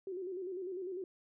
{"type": "tone with vibrato", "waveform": "sine", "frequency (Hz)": 370, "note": "F#4", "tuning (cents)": 0, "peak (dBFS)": -38, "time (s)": [0.07, 1.04], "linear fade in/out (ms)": 2, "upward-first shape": "square", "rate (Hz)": 10, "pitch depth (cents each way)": 71, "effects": []}